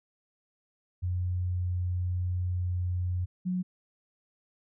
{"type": "tone pair in turn", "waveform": "sine", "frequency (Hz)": [89.9, 182.31], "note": ["F#2", "F#3"], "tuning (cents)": [-49, -25], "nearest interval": "octave", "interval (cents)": 1224, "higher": "second", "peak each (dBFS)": -27, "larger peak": "neither", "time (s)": [[1.02, 3.26], [3.45, 3.63]], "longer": "first", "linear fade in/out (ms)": 20, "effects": []}